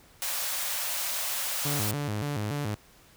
white high-pass noise, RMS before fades -31 dBFS, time 0.22-1.91 s, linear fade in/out 0 ms, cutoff 510 Hz, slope 96 dB/octave
sawtooth tone with vibrato, 123.47 Hz, B2, in tune, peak -25 dBFS, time 1.65-2.75 s, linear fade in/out 5 ms, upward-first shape square, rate 3.5 Hz, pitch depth 280 cents each way
effects pink hiss -57 dBFS RMS until 3.16 s

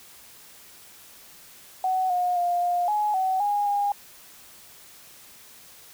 sine tone with pitch steps, 748 / 718 / 703 / 707 / 840 / 755 / 821 / 813 Hz, F#5 / F5 / F5 / F5 / G#5 / F#5 / G#5 / G#5, +19 / +48 / +11 / +21 / +19 / +35 / -20 / -37 cents, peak -21 dBFS, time 1.84-3.92 s, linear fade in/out 2 ms, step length 260 ms, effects white hiss -49 dBFS RMS until 5.93 s

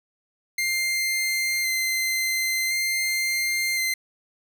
sawtooth tone with vibrato, 2087 Hz, C7, 5 cents flat, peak -19 dBFS, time 0.58-3.94 s, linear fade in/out 5 ms, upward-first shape square, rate 0.47 Hz, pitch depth 11 cents each way, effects none

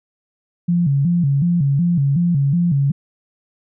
sine tone with vibrato, 155.56 Hz, D#3, in tune, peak -13 dBFS, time 0.68-2.92 s, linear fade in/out 10 ms, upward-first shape square, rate 2.7 Hz, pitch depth 190 cents each way, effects none

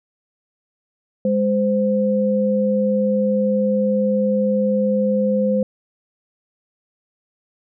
sine tone pair together, 205.1 / 516.8 Hz, G#3 / C5, -21 / -21 cents, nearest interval octave + major third, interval 1600 cents, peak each -18 dBFS, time 1.25-5.63 s, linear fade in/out 2 ms, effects none

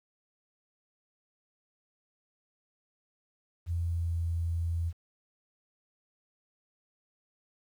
sine tone with pitch glide, 85.2 to 84.03 Hz, F2 to E2, -42 to +34 cents, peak -28 dBFS, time 3.66-4.93 s, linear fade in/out 50 ms, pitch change -24 cents, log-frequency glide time 3.77-4.17 s, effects 10-bit

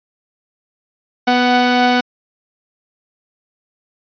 sawtooth tone pair together, 246.9 / 744.2 Hz, B3 / F#5, 0 / +10 cents, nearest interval octave + perfect fifth, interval 1910 cents, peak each -10 dBFS, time 1.27-2.01 s, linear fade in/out 10 ms, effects resampled to 11025 Hz

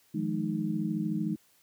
sine tone cluster, 159.3 / 178.8 / 212.4 / 310 Hz, D#3 / F3 / G#3 / D#4, +41 / +41 / +39 / -6 cents, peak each -35 / -34 / -32 / -34 dBFS, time 0.14-1.36 s, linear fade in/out 10 ms, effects white hiss -65 dBFS RMS until 1.62 s + high-pass 60 Hz 12 dB/octave

